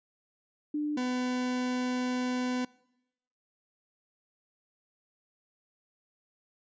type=tone pair in turn; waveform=sine / 40% pulse; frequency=298.1 / 250.7 Hz; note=D4 / B3; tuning=+26 / +26 cents; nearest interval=minor third; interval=300 cents; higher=first; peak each=-28 dBFS; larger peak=neither; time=0.74-0.97 / 0.97-2.65 s; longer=second; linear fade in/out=5 ms; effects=noise-tail reverb RT60 0.9 s tail -24 dB re dry + resampled to 16000 Hz